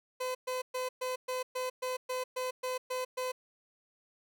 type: tone bursts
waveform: 30% pulse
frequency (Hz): 509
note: C5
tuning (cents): -48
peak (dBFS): -30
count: 12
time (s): 0.2-3.32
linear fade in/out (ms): 10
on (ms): 150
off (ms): 120
effects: none